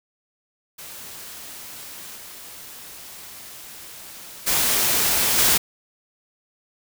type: noise with level steps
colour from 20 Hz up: white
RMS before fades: -38 / -40 / -20 / -17 dBFS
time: 0.78-5.58 s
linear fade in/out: 10 ms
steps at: 2.15 / 4.46 / 5.37 s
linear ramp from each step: 20 ms
effects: none